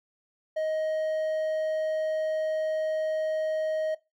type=tone; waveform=triangle; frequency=627 Hz; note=D#5; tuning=13 cents sharp; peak=-24 dBFS; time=0.56-3.95 s; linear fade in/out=10 ms; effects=noise-tail reverb RT60 0.2 s tail -18 dB re dry